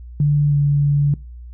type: tone with pitch glide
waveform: sine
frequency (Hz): 146.2 to 143.85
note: D3 to D3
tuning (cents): -7 to -36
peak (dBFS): -12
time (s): 0.2-1.14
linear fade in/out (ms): 2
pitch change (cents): -29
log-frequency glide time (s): 0.48-0.55
effects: noise-tail reverb RT60 0.3 s tail -23 dB re dry + added 60 Hz sine -33 dBFS peak until 1.53 s